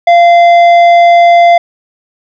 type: tone with tanh clipping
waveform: triangle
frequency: 690 Hz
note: F5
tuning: 21 cents flat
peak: -3 dBFS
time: 0.07-1.58 s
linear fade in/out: 5 ms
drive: 13 dB
effects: none